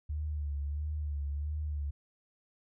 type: tone with vibrato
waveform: sine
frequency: 73.6 Hz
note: D2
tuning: 4 cents sharp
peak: -32 dBFS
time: 0.09-1.91 s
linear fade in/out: 10 ms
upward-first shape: sine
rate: 1.5 Hz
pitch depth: 59 cents each way
effects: none